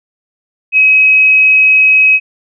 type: tone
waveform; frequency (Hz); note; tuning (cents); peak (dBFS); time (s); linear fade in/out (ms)
sine; 2546; D#7; +39; -4; 0.72-2.2; 50
effects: none